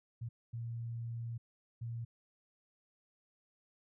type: tone bursts at uneven times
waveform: sine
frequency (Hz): 116.54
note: A#2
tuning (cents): 0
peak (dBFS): -38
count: 3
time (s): 0.21-0.29 / 0.53-1.38 / 1.81-2.05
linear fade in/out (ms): 10
effects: none